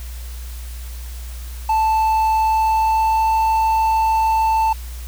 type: tone with pitch glide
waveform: triangle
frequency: 880 to 886.6 Hz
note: A5 to A5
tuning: 0 to +13 cents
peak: -12 dBFS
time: 1.69-4.73 s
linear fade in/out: 5 ms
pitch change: +13 cents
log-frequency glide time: 2.44-3.37 s
effects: added 60 Hz sine -28 dBFS peak until 5.07 s + white hiss -41 dBFS RMS until 5.07 s